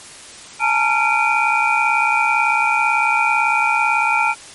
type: tone cluster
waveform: sine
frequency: 850 / 908 / 1376 / 2327 / 2459 Hz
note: G#5 / A#5 / F6 / D7 / D#7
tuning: +40 / -46 / -26 / -17 / -21 cents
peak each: -20 dBFS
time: 0.59-4.35 s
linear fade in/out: 50 ms
effects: white hiss -38 dBFS RMS until 4.54 s + MP3 48 kbps